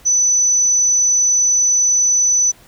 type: tone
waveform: sine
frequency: 5990 Hz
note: F#8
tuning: 20 cents sharp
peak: -11 dBFS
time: 0.05-2.52 s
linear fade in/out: 20 ms
effects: pink hiss -47 dBFS RMS until 2.67 s